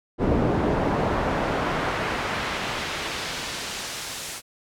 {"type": "noise with band-pass filter sweep", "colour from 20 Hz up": "brown", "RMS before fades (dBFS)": -26, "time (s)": [0.18, 4.42], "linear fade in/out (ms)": 50, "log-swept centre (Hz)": [410, 9100], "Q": 0.71, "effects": []}